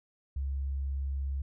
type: tone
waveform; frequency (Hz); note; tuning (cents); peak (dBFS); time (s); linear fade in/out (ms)
sine; 68.4; C#2; -23; -30; 0.36-1.42; 5
effects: none